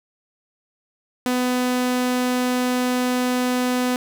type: tone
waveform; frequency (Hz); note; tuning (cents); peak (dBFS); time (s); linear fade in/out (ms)
sawtooth; 250; B3; +21; -15; 1.26-3.96; 0
effects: none